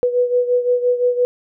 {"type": "beating tone pair", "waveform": "sine", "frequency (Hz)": [490.7, 496.5], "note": ["B4", "B4"], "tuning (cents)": [-11, 9], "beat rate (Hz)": 5.8, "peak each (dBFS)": [-15, -20], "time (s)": [0.03, 1.25], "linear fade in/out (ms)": 0, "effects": []}